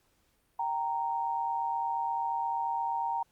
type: tone pair together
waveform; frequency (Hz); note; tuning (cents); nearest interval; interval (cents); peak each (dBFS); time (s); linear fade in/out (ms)
sine; 780 / 928.5; G5 / A#5; -9 / -7; minor third; 302; -34 / -30; 0.59-3.23; 5
effects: pink hiss -71 dBFS RMS until 3.31 s + Opus 48 kbps